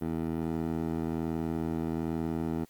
15% pulse tone with band-pass filter, 81.2 Hz, E2, 26 cents flat, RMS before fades -32 dBFS, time 0.01-2.65 s, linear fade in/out 10 ms, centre 340 Hz, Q 0.91, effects white hiss -63 dBFS RMS until 2.69 s + Opus 32 kbps

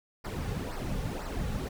brown noise with flanger, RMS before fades -34 dBFS, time 0.24-1.69 s, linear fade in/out 10 ms, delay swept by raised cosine 0.29 to 3.19 ms, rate 2 Hz, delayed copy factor -0.7, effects none

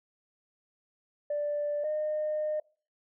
sine tone pair in turn, 587.3 / 610.5 Hz, D5 / D#5, 0 / -33 cents, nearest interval minor second, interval 67 cents, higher second, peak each -27 dBFS, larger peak neither, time 1.3-1.84 / 1.84-2.6 s, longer second, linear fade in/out 5 ms, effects noise-tail reverb RT60 0.4 s tail -25 dB re dry + tanh soft clip ceiling -24 dBFS

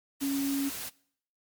sine tone in noise, 277.2 Hz, C#4, in tune, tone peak -27 dBFS, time 0.21-0.7 s, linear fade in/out 20 ms, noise white, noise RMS -38 dBFS, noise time 0.2-0.9 s, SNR +8 dB, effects noise-tail reverb RT60 0.6 s tail -22 dB re dry + MP3 96 kbps

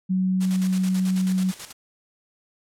sine tone, 186.6 Hz, F#3, 15 cents sharp, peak -19 dBFS, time 0.09-1.52 s, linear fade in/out 20 ms
white noise with tremolo, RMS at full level -35 dBFS, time 0.4-1.73 s, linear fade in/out 20 ms, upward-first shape square, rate 9.2 Hz, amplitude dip 65%
effects low-pass 10000 Hz 12 dB/octave

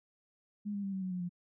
sine tone with pitch steps, 206.6 / 201.2 / 195.91 / 190.77 / 185.77 / 180.9 / 176.15 Hz, G#3 / G3 / G3 / G3 / F#3 / F#3 / F3, -9 / +45 / -1 / -47 / +7 / -39 / +15 cents, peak -34 dBFS, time 0.65-1.294 s, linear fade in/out 20 ms, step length 92 ms, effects none

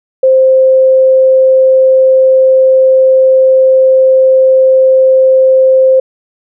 sine tone, 524 Hz, C5, 2 cents sharp, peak -3 dBFS, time 0.23-6 s, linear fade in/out 5 ms, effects none

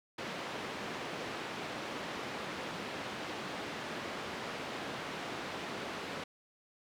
pink band-pass noise, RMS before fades -41 dBFS, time 0.18-6.24 s, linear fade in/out 5 ms, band 220 to 3500 Hz, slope 12 dB/octave, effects none

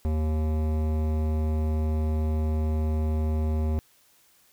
sine tone with hard clipping, 77.78 Hz, D#2, in tune, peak -25 dBFS, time 0.05-3.79 s, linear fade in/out 0 ms, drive 16 dB, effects white hiss -61 dBFS RMS until 4.52 s

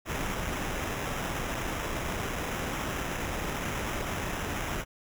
pink noise with sample-and-hold, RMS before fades -33 dBFS, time 0.05-4.85 s, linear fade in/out 50 ms, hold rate 4410 Hz, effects none

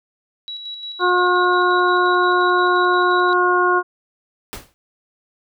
sine tone with tremolo, 3900 Hz, B7, 23 cents flat, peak -27 dBFS, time 0.48-3.33 s, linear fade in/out 0 ms, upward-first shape square, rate 5.7 Hz, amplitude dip 40%
harmonic tone, 359.3 Hz, F4, 49 cents sharp, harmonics 1 / 2 / 3 / 4, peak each -18 / -23 / -17 / -19 dBFS, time 0.99-3.83 s, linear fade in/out 50 ms
pink noise with exponential decay, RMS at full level -27 dBFS, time 4.53-4.74 s, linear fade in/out 0 ms, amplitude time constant 45 ms
effects none

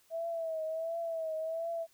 sine tone with vibrato, 652 Hz, E5, 19 cents flat, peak -33 dBFS, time 0.1-1.87 s, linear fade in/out 50 ms, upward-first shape triangle, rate 1.4 Hz, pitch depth 63 cents each way, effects white hiss -67 dBFS RMS until 1.93 s

